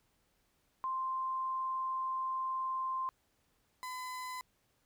sine / 35% pulse tone pair in turn, 1046.5 / 1010.9 Hz, C6 / B5, 0 / +40 cents, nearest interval minor second, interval 60 cents, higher first, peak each -33 / -38 dBFS, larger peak first, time 0.84-3.09 / 3.83-4.41 s, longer first, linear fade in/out 0 ms, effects pink hiss -75 dBFS RMS until 4.85 s

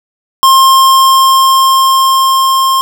square tone with level ramp, 1063 Hz, C6, 27 cents sharp, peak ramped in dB -3 to -8 dBFS, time 0.43-2.81 s, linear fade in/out 0 ms, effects 7-bit

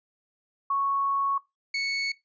sine / 30% pulse tone pair in turn, 1107 / 2214 Hz, C#6 / C#7, -3 / -3 cents, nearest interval octave, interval 1200 cents, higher second, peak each -23 dBFS, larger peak neither, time 0.7-1.38 / 1.74-2.12 s, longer first, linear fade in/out 5 ms, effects noise-tail reverb RT60 0.2 s tail -20 dB re dry + resampled to 16000 Hz

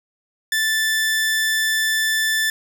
sawtooth tone, 1760 Hz, A6, in tune, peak -14 dBFS, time 0.52-2.5 s, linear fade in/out 2 ms, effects none

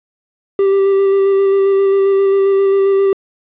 triangle tone with vibrato, 392 Hz, G4, in tune, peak -7 dBFS, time 0.59-3.13 s, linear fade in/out 2 ms, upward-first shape square, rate 7.5 Hz, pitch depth 11 cents each way, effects resampled to 8000 Hz + 8-bit

